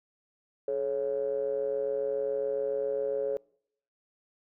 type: ring-modulated tone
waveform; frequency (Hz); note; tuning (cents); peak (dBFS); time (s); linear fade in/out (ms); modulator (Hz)
triangle; 63.6; C2; -48; -22; 0.68-3.37; 0; 489
effects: noise-tail reverb RT60 0.7 s tail -26 dB re dry + tanh soft clip ceiling -18 dBFS